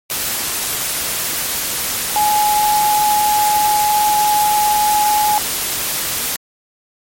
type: tone in noise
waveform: sine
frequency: 842 Hz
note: G#5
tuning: 24 cents sharp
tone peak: -12 dBFS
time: 2.16-5.38 s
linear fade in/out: 0 ms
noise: white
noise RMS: -20 dBFS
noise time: 0.1-6.36 s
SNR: +5 dB
effects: MP3 64 kbps